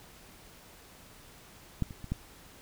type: clicks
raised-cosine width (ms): 5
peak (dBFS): -16 / -30 / -29 / -18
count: 4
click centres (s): 1.823 / 1.908 / 2.043 / 2.12
effects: pink hiss -54 dBFS RMS until 2.61 s